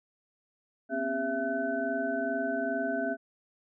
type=tone cluster; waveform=sine; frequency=247.2 / 269.6 / 401.3 / 667 / 1511 Hz; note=B3 / C#4 / G4 / E5 / F#6; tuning=+2 / -48 / +41 / +20 / +36 cents; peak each=-38 / -34 / -38 / -31 / -36 dBFS; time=0.89-3.17 s; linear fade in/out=50 ms; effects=none